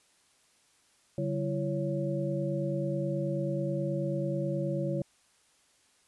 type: tone cluster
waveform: sine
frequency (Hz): 143.5 / 192.8 / 337.5 / 555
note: D3 / G3 / E4 / C#5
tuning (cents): -40 / -28 / +41 / +2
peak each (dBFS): -32 / -36 / -35 / -34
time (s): 1.18-5.02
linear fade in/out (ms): 2
effects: white hiss -66 dBFS RMS until 6.07 s + resampled to 24000 Hz

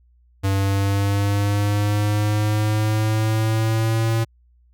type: linear sweep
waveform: square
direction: up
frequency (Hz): 97.2 to 113.8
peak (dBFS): -18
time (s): 0.43-4.25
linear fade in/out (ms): 20
effects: added 60 Hz sine -53 dBFS peak until 4.73 s

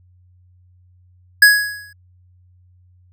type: tone with exponential decay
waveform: square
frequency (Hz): 1669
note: G#6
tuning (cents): +8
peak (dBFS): -4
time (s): 1.42-1.93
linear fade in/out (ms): 5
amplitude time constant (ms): 110
effects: added 90 Hz sine -49 dBFS peak until 3.12 s

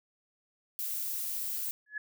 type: noise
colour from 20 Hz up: violet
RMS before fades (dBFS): -35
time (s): 0.79-1.71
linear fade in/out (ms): 0
type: tone with exponential growth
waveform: sine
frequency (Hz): 1700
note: G#6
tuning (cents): +40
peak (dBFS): -30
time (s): 1.86-1.98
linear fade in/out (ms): 5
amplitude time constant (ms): 24
effects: none

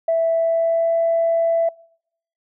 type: tone with pitch glide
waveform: sine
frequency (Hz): 659.3 to 665.4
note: E5 to E5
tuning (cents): 0 to +16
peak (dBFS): -14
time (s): 0.08-1.69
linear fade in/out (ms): 5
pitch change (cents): +16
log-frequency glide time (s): 0.3-0.95
effects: noise-tail reverb RT60 0.7 s tail -26 dB re dry + tanh soft clip ceiling -10 dBFS

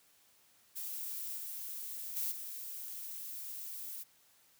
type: noise with level steps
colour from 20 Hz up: violet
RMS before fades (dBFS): -41 / -43 / -36 / -44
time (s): 0.75-4.04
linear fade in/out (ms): 20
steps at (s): 1.37 / 2.16 / 2.31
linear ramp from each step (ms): 10
effects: white hiss -67 dBFS RMS until 4.59 s + high-pass 60 Hz 12 dB/octave

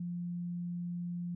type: tone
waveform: sine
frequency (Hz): 174.61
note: F3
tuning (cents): 0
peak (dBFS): -35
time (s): 0-1.35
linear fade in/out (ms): 5
effects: none

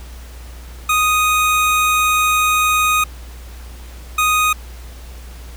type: tone bursts at uneven times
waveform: 25% pulse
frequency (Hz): 1244.5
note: D#6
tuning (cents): 0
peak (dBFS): -9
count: 2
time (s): 0.89-3.04 / 4.18-4.53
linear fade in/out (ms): 5
effects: added 60 Hz sine -32 dBFS peak until 5.56 s + pink hiss -42 dBFS RMS until 5.56 s

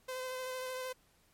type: tone with vibrato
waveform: sawtooth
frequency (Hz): 513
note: C5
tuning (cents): -34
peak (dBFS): -34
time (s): 0.08-0.93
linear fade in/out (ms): 10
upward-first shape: sine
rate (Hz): 13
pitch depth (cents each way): 15
effects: pink hiss -69 dBFS RMS until 1.33 s + MP3 64 kbps

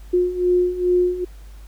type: beating tone pair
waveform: sine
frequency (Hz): 357 / 359.4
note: F4 / F4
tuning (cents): +38 / +50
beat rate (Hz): 2.4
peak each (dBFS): -21 / -17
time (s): 0.13-1.25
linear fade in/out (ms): 10
effects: added 50 Hz sine -37 dBFS peak until 1.67 s + pink hiss -53 dBFS RMS until 1.67 s

